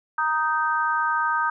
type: chord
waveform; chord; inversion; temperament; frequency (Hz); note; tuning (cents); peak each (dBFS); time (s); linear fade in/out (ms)
sine; Eb major; second; just; 933.4 / 1244.5 / 1555.6; Bb5 / Eb6 / G6; +2 / 0 / -14; -25 / -24 / -25; 0.18-1.5; 5
effects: none